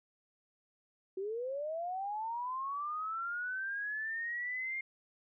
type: linear sweep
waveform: sine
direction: up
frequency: 370 to 2132 Hz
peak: -35 dBFS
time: 1.17-4.81 s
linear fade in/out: 5 ms
effects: none